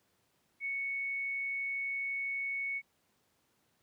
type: tone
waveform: sine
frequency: 2217 Hz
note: C#7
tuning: in tune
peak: -33 dBFS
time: 0.6-2.82 s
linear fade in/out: 50 ms
effects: pink hiss -74 dBFS RMS until 3.82 s + high-pass 100 Hz 12 dB/octave